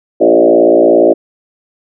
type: tone with frequency modulation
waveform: sine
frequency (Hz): 472.5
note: A#4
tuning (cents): +23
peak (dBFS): -4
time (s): 0.2-1.14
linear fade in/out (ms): 20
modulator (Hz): 57.3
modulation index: 3
effects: none